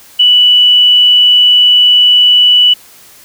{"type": "tone", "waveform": "sine", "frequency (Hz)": 2960, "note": "F#7", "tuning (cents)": 0, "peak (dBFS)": -3, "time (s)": [0.19, 2.74], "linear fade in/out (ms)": 10, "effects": ["white hiss -39 dBFS RMS until 3.24 s"]}